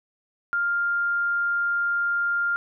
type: tone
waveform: sine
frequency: 1400 Hz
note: F6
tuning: 4 cents sharp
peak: -21 dBFS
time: 0.53-2.56 s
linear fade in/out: 0 ms
effects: none